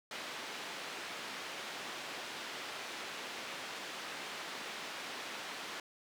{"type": "band-pass noise", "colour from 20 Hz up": "white", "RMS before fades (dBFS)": -44, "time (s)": [0.11, 5.8], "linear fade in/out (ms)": 2, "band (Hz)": [240, 3300], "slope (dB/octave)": 12, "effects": []}